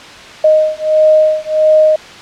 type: beating tone pair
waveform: sine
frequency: 620 / 621.5 Hz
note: D#5 / D#5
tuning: -6 / -2 cents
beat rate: 1.5 Hz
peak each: -10 dBFS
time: 0.44-1.96 s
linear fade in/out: 5 ms
effects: white hiss -32 dBFS RMS until 2.21 s + low-pass 4000 Hz 12 dB/octave